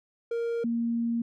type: tone pair in turn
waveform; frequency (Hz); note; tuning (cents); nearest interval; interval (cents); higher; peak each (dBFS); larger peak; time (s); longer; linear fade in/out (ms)
triangle / sine; 466.2 / 233.1; A#4 / A#3; 0 / 0; octave; 1200; first; -25; neither; 0.31-0.64 / 0.64-1.22; second; 5
effects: none